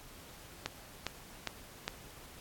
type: click train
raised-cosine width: 0.2 ms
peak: -16 dBFS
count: 4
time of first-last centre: 0.66-1.88 s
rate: 2.46 Hz
effects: pink hiss -53 dBFS RMS until 2.4 s + AAC 64 kbps